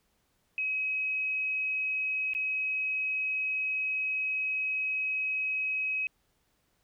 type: tone with dropouts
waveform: sine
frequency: 2545 Hz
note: D#7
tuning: 39 cents sharp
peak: -28 dBFS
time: 0.58-6.07 s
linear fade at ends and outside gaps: 1 ms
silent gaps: 2.335-2.349 s
effects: pink hiss -73 dBFS RMS until 6.83 s